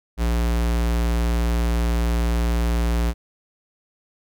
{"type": "tone", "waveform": "square", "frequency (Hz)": 58.27, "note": "A#1", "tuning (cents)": 0, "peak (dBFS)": -19, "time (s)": [0.17, 3.14], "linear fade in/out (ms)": 50, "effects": []}